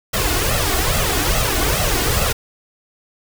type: noise with flanger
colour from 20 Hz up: pink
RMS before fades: -18 dBFS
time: 0.13-2.33 s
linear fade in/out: 10 ms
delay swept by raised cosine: 1.5 to 2.8 ms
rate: 2.4 Hz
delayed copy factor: +0.7
effects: none